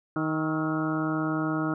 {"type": "harmonic tone with a mistuned harmonic", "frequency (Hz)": 156.8, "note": "D#3", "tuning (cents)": 14, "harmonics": [1, 2, 3, 4, 5, 6, 7, 8, 9], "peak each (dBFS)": [-32, -27, -41, -37, -40, -44, -39, -35, -37], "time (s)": [0.16, 1.74], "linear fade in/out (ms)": 2, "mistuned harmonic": 8, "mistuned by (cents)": 46, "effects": []}